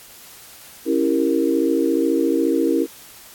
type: chord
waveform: sine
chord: C# diminished seventh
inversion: none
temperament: equal with one note detuned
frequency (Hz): 275.3 / 329.6 / 392 / 466.2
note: C#4 / E4 / G4 / Bb4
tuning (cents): -12 / 0 / 0 / 0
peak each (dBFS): -21 / -19 / -25 / -22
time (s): 0.85-2.87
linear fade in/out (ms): 50
effects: white hiss -43 dBFS RMS until 3.34 s + AAC 64 kbps